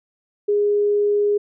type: tone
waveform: sine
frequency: 412.1 Hz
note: G#4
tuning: 13 cents flat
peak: -15 dBFS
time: 0.48-1.38 s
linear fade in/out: 10 ms
effects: none